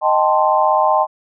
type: chord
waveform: sine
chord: A half-diminished seventh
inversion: second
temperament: equal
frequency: 622.3 / 784 / 880 / 1046.5 Hz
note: Eb5 / G5 / A5 / C6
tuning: 0 / 0 / 0 / 0 cents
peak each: -17 dBFS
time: 0.01-1.07 s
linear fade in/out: 50 ms
effects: none